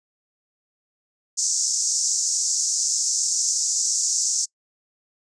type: band-pass noise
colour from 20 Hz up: pink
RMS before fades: -23 dBFS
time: 1.37-4.46 s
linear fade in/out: 20 ms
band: 5600 to 7600 Hz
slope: 48 dB/octave
effects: noise-tail reverb RT60 0.1 s tail -26 dB re dry + resampled to 22050 Hz